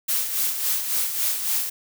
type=noise with tremolo; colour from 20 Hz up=blue; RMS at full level=-22 dBFS; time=0.08-1.7 s; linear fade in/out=10 ms; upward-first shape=sine; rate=3.6 Hz; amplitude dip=55%; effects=none